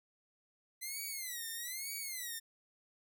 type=tone with vibrato; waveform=5% pulse; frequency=2027 Hz; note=B6; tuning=45 cents sharp; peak=-30 dBFS; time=0.81-2.4 s; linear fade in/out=20 ms; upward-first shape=sine; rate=1.1 Hz; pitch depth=190 cents each way; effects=none